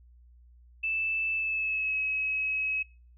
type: tone with pitch glide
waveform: sine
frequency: 2637 to 2560 Hz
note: E7 to D#7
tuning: 0 to +49 cents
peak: -27 dBFS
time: 0.83-2.83 s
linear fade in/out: 10 ms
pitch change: -51 cents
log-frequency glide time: 1.34-1.99 s
effects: noise-tail reverb RT60 0.4 s tail -25 dB re dry + added 60 Hz sine -53 dBFS peak until 3.17 s